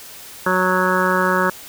harmonic tone, 184.4 Hz, F#3, 6 cents flat, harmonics 1 / 2 / 3 / 5 / 6 / 7 / 8 / 9, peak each -23 / -23 / -23 / -23 / -23 / -23 / -23 / -23 dBFS, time 0.46-1.5 s, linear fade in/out 5 ms, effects white hiss -38 dBFS RMS until 1.68 s

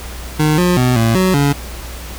25% pulse tone with pitch steps, 153.1 / 178.4 / 125.6 / 113.9 / 186.4 / 142.2 Hz, D#3 / F3 / B2 / A#2 / F#3 / C#3, -28 / +37 / +30 / -40 / +13 / +45 cents, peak -7 dBFS, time 0.39-1.53 s, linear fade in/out 10 ms, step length 190 ms, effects added 60 Hz sine -28 dBFS peak until 2.18 s + pink hiss -32 dBFS RMS until 2.18 s

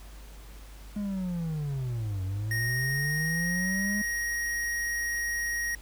triangle linear two-way sweep, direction down then up, 209.5 to 92.1 to 209.5 Hz, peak -27 dBFS, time 0.96-4.02 s, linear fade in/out 5 ms, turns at 2.23 s
square tone with pitch glide, 1863 to 1883.6 Hz, A#6 to A#6, -2 to +18 cents, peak -29 dBFS, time 2.51-5.75 s, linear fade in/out 2 ms, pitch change +20 cents, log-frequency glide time 3.02-3.8 s
effects added 50 Hz sine -44 dBFS peak until 5.81 s + pink hiss -53 dBFS RMS until 5.81 s

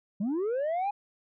sine linear sweep, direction up, 185 to 834 Hz, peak -24 dBFS, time 0.2-0.91 s, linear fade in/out 10 ms, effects tanh soft clip ceiling -26 dBFS

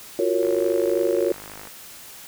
sine chord, Gb major seventh, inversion third, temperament just, 346.9 / 370 / 462.5 / 555 Hz, F4 / Gb4 / Bb4 / Db5, -12 / 0 / -14 / +2 cents, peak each -24 dBFS, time 0.19-1.32 s, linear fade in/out 2 ms
click train, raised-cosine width 0.5 ms, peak -24 dBFS, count 65, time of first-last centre 0.43-1.673 s, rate 51.5 Hz
effects white hiss -42 dBFS RMS until 2.27 s

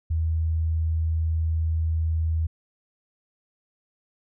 sine tone, 80.6 Hz, E2, 38 cents flat, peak -21 dBFS, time 0.1-2.47 s, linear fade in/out 10 ms, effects none

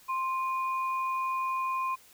sine tone pair together, 1048 / 2457 Hz, C6 / D#7, +2 / -22 cents, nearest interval octave + minor third, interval 1476 cents, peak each -28 / -40 dBFS, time 0.08-1.96 s, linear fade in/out 20 ms, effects white hiss -57 dBFS RMS until 2.13 s

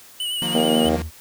square tone with vibrato, 2944 Hz, F#7, 9 cents flat, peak -24 dBFS, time 0.2-0.89 s, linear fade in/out 2 ms, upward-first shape sine, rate 9.2 Hz, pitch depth 45 cents each way
sawtooth chord, Eb suspended second, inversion none, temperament equal with one note detuned, 155.56 / 178.28 / 233.1 Hz, Eb3 / F3 / Bb3, 0 / +36 / 0 cents, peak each -28 / -25 / -25 dBFS, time 0.42-1.02 s, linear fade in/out 0 ms
harmonic tone, 79 Hz, D#2, 27 cents sharp, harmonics 3 / 4 / 5 / 6 / 7 / 8 / 9 / 10, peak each -20 / -26 / -29 / -23 / -26 / -28 / -27 / -31 dBFS, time 0.54-0.97 s, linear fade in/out 20 ms
triangle tone, 78.9 Hz, D#2, 25 cents sharp, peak -25 dBFS, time 0.83-1.11 s, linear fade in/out 50 ms
effects white hiss -46 dBFS RMS until 1.2 s

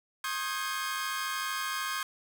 sawtooth chord, Ab major seventh, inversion first, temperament equal with one note detuned, 1073.4 / 1244.5 / 1568 / 1661.2 Hz, C6 / Eb6 / G6 / Ab6, +44 / 0 / 0 / 0 cents, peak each -32 / -34 / -34 / -35 dBFS, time 0.24-2.03 s, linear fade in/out 2 ms, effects none

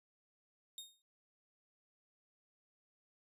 sawtooth tone with exponential decay, 3700 Hz, A#7, 14 cents flat, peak -40 dBFS, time 0.78-1.02 s, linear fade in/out 1 ms, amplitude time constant 52 ms, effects resampled to 32000 Hz

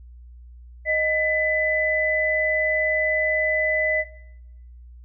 sine tone pair together, 622.3 / 2001 Hz, D#5 / B6, 0 / +22 cents, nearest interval octave + minor sixth, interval 2022 cents, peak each -23 / -20 dBFS, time 0.85-4.05 s, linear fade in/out 50 ms, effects noise-tail reverb RT60 0.9 s tail -20 dB re dry + added 60 Hz sine -41 dBFS peak until 5.04 s

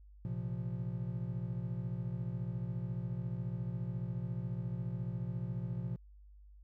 triangle chord, Bb suspended second, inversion none, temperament equal, 116.54 / 130.81 / 174.61 Hz, Bb2 / C3 / F3, 0 / 0 / 0 cents, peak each -37 / -39 / -39 dBFS, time 0.25-5.96 s, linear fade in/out 0 ms, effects added 50 Hz sine -54 dBFS peak until 6.63 s

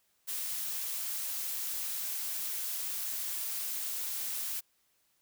blue noise, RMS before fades -36 dBFS, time 0.27-4.61 s, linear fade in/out 20 ms, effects white hiss -73 dBFS RMS until 5.21 s

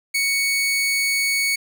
sawtooth tone, 2225 Hz, C#7, 6 cents sharp, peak -15 dBFS, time 0.14-1.56 s, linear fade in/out 10 ms, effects 8-bit

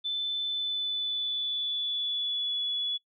sine tone with pitch glide, 3520 to 3408 Hz, A7 to G#7, 0 to +44 cents, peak -28 dBFS, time 0.04-2.98 s, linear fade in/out 20 ms, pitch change -56 cents, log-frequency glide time 0.45-2.58 s, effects noise-tail reverb RT60 0.1 s tail -24 dB re dry

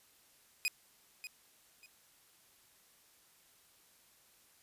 sawtooth tone with echo, 2489 Hz, D#7, in tune, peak -27 dBFS, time 0.65-0.68 s, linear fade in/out 0 ms, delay 590 ms, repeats 2, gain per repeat -12 dB, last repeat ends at 1.86 s, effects white hiss -66 dBFS RMS until 4.62 s + resampled to 32000 Hz

